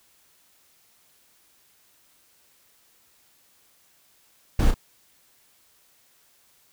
brown noise with echo, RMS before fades -18 dBFS, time 4.59-4.71 s, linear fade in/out 5 ms, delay 33 ms, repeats 1, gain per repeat -7 dB, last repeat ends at 4.743 s, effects white hiss -61 dBFS RMS until 6.72 s

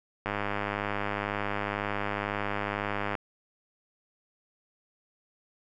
click train, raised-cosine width 0.5 ms, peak -15 dBFS, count 296, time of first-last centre 0.26-3.152 s, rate 102 Hz, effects none

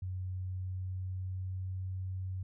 sine tone with pitch glide, 92.5 to 93.52 Hz, F#2 to F#2, 0 to +19 cents, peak -35 dBFS, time 0.02-2.43 s, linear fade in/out 5 ms, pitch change +19 cents, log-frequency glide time 0.34-1.83 s, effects none

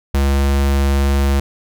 square tone, 69.3 Hz, C#2, in tune, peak -13 dBFS, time 0.14-1.4 s, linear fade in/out 5 ms, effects none

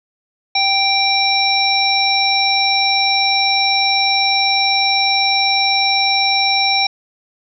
harmonic tone, 784 Hz, G5, in tune, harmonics 1 / 3 / 5 / 7, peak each -18 / -18 / -18 / -18 dBFS, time 0.55-6.87 s, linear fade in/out 5 ms, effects none

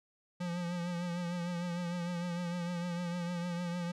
square tone with vibrato, 174.61 Hz, F3, in tune, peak -35 dBFS, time 0.4-3.92 s, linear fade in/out 10 ms, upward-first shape triangle, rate 6.6 Hz, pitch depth 52 cents each way, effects low-pass 7000 Hz 12 dB/octave

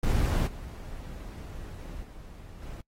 brown noise with level steps, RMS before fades -25 / -40 / -45 / -40 dBFS, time 0.03-2.81 s, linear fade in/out 5 ms, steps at 0.46 / 2.02 / 2.61 s, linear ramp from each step 20 ms, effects noise-tail reverb RT60 0.1 s tail -24 dB re dry + AAC 48 kbps

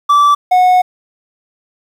triangle tone pair in turn, 1161 / 731.4 Hz, D6 / F#5, -20 / -20 cents, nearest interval minor sixth, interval 800 cents, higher first, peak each -4 dBFS, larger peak neither, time 0.09-0.35 / 0.51-0.82 s, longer second, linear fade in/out 10 ms, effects 7-bit

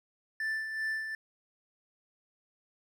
triangle tone with tremolo, 1765 Hz, A6, 5 cents sharp, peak -28 dBFS, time 0.4-1.15 s, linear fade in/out 2 ms, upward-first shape sine, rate 2.6 Hz, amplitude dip 50%, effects none

